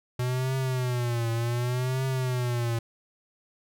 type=tone with vibrato; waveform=square; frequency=123.47 Hz; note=B2; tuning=in tune; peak=-26 dBFS; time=0.19-2.79 s; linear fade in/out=5 ms; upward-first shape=triangle; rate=0.67 Hz; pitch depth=130 cents each way; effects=none